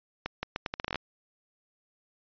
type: accelerating click train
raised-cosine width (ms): 0.3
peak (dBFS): -15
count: 12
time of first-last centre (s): 0.26-0.957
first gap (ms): 170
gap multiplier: 0.77
effects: resampled to 11025 Hz